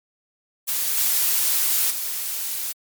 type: noise with level steps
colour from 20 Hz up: blue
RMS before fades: -23 / -20 / -27 dBFS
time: 0.67-2.73 s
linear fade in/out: 20 ms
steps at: 0.97 / 1.9 s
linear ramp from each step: 10 ms
effects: MP3 96 kbps